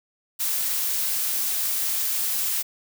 blue noise, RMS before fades -25 dBFS, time 0.39-2.63 s, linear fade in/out 20 ms, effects none

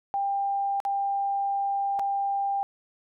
sine tone with dropouts, 795 Hz, G5, 24 cents sharp, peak -24 dBFS, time 0.14-2.63 s, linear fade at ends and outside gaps 0 ms, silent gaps 0.802-0.851 / 1.991-1.995 s, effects none

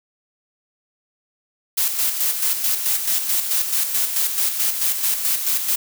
blue noise with tremolo, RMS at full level -19 dBFS, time 1.77-5.76 s, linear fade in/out 10 ms, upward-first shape square, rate 4.6 Hz, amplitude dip 50%, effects none

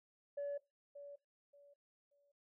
sine tone with echo, 571 Hz, D5, 49 cents flat, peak -37 dBFS, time 0.37-0.58 s, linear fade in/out 10 ms, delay 580 ms, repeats 3, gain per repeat -12 dB, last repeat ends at 2.32 s, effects noise-tail reverb RT60 0.2 s tail -19 dB re dry + tanh soft clip ceiling -36 dBFS

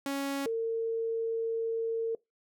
sawtooth / sine tone pair in turn, 277.2 / 454.4 Hz, C#4 / A#4, 0 / -44 cents, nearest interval major sixth, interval 856 cents, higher second, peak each -27 / -28 dBFS, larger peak first, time 0.06-0.46 / 0.46-2.15 s, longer second, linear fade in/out 2 ms, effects noise-tail reverb RT60 0.2 s tail -23 dB re dry

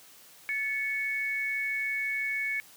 sine tone pair together, 1735.4 / 2217 Hz, A6 / C#7, -24 / 0 cents, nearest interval major third, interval 424 cents, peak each -35 / -29 dBFS, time 0.49-2.6 s, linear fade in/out 0 ms, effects white hiss -54 dBFS RMS until 2.76 s + high-pass 100 Hz 12 dB/octave

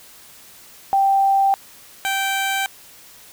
sine / 15% pulse tone pair in turn, 784 / 779.5 Hz, G5 / G5, 0 / -10 cents, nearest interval unison, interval 10 cents, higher first, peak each -13 dBFS, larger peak neither, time 0.93-1.54 / 2.05-2.66 s, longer neither, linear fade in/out 0 ms, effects white hiss -45 dBFS RMS until 3.32 s

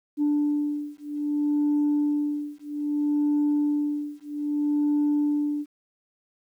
sine beating tone pair, 293.7 / 294.32 Hz, D4 / D4, 0 / +4 cents, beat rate 0.62 Hz, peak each -24 dBFS, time 0.17-5.66 s, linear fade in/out 50 ms, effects tanh soft clip ceiling -17 dBFS + 10-bit

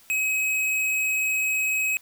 triangle tone with hard clipping, 2546 Hz, D#7, 39 cents sharp, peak -23 dBFS, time 0.1-1.97 s, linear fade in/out 0 ms, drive 18 dB, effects white hiss -54 dBFS RMS until 2.01 s

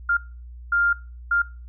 sine tone bursts at uneven times, 1400 Hz, F6, 4 cents sharp, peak -17 dBFS, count 3, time 0.09-0.17 / 0.72-0.93 / 1.31-1.42 s, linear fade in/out 5 ms, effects noise-tail reverb RT60 0.4 s tail -23 dB re dry + added 60 Hz sine -37 dBFS peak until 1.68 s

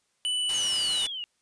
square tone with pitch glide, 2981 to 2947 Hz, F#7 to F#7, +12 to -8 cents, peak -26 dBFS, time 0.25-1.06 s, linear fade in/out 0 ms, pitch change -20 cents, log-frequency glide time 0.36-0.65 s
white noise, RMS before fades -35 dBFS, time 0.49-1.07 s, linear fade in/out 2 ms
sine exponential sweep, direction down, 6640 to 2800 Hz, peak -32 dBFS, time 0.54-1.24 s, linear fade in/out 0 ms
effects white hiss -72 dBFS RMS until 1.41 s + resampled to 22050 Hz

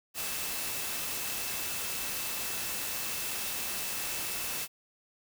sine tone in noise, 2637 Hz, E7, in tune, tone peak -45 dBFS, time 0.14-4.68 s, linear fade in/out 50 ms, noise white, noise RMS -35 dBFS, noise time 0.14-4.68 s, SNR -13 dB, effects none

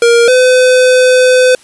square tone pair in turn, 470 / 507 Hz, A#4 / B4, +14 / +45 cents, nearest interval minor second, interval 131 cents, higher second, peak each -5 dBFS, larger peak neither, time 0.02-0.28 / 0.28-1.55 s, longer second, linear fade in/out 2 ms, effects white hiss -42 dBFS RMS until 1.63 s + resampled to 24000 Hz

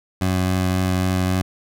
20% pulse tone with vibrato, 92.5 Hz, F#2, in tune, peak -13 dBFS, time 0.21-1.42 s, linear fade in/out 5 ms, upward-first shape sine, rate 3.7 Hz, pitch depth 12 cents each way, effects none

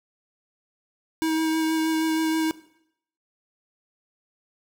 square tone with vibrato, 319.1 Hz, D#4, 44 cents sharp, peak -22 dBFS, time 1.22-2.51 s, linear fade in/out 0 ms, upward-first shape sine, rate 6.3 Hz, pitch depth 13 cents each way, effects noise-tail reverb RT60 0.7 s tail -17 dB re dry

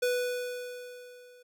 square tone with level ramp, 493.9 Hz, B4, in tune, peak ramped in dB -25 to -54 dBFS, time 0.02-1.43 s, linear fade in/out 10 ms, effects none

